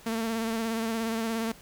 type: tone with vibrato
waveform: sawtooth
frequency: 225.8 Hz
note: A3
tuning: 45 cents sharp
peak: -24 dBFS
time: 0.06-1.52 s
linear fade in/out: 5 ms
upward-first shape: sine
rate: 17 Hz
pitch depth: 32 cents each way
effects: pink hiss -52 dBFS RMS until 1.61 s